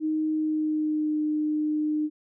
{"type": "tone with pitch glide", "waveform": "sine", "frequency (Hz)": [311.1, 304.2], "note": ["D#4", "D#4"], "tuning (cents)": [0, -39], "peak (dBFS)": -23, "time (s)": [0, 2.1], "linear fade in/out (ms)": 50, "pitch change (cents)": -39, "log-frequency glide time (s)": [0.32, 1.2], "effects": []}